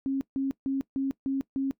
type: tone bursts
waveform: sine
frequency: 270.7 Hz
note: C#4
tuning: 41 cents flat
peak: -25 dBFS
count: 6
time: 0.06-1.71 s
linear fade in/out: 0 ms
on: 150 ms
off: 150 ms
effects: noise-tail reverb RT60 0.1 s tail -19 dB re dry